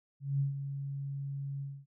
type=tone with ADSR envelope; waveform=sine; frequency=139.1 Hz; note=C#3; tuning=6 cents sharp; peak=-26 dBFS; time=0.2-1.86 s; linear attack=200 ms; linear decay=130 ms; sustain=-9 dB; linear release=250 ms; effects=none